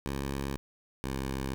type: tone pair in turn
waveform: 10% pulse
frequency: 68.6 / 66.84 Hz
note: C#2 / C2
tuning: -17 / +38 cents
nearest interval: unison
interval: 45 cents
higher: first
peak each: -24 dBFS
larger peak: neither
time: 0.06-0.57 / 1.04-1.54 s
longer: first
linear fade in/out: 0 ms
effects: none